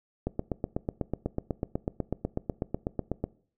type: click train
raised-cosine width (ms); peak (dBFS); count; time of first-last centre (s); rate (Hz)
2; -15; 25; 0.27-3.24; 8.08
effects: noise-tail reverb RT60 0.5 s tail -21 dB re dry